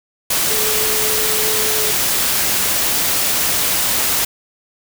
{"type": "tone in noise", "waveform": "sine", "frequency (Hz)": 431.9, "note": "A4", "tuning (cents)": -32, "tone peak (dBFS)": -24, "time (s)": [0.5, 1.91], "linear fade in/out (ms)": 5, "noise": "white", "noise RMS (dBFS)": -17, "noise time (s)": [0.3, 4.25], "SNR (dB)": -10, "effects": []}